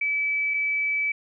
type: tone pair in turn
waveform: sine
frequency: 2300 / 2300 Hz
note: D7 / D7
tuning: -37 / -37 cents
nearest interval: unison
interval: 0 cents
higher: neither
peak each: -22 dBFS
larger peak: neither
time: 0.01-0.54 / 0.54-1.12 s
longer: second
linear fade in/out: 5 ms
effects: none